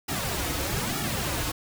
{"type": "noise with flanger", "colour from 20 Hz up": "pink", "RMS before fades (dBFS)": -29, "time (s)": [0.08, 1.52], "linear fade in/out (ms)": 10, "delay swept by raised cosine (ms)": [1.9, 5.1], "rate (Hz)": 1.1, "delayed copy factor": -0.85, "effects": []}